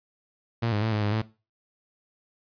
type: tone with pitch steps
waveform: sawtooth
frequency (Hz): 116 / 104.3 / 111.3 / 106.2 / 103.4 / 109.8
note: A#2 / G#2 / A2 / G#2 / G#2 / A2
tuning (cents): -8 / +8 / +20 / +39 / -7 / -3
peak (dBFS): -20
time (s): 0.62-1.22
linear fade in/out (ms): 10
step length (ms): 100
effects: noise-tail reverb RT60 0.3 s tail -18 dB re dry + resampled to 11025 Hz